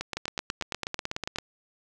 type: two click trains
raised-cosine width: 0.2 ms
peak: -14 / -13 dBFS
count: 12 / 12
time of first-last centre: 0.01-1.36 / 0.17-1.385 s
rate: 8.15 / 9.05 Hz
effects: none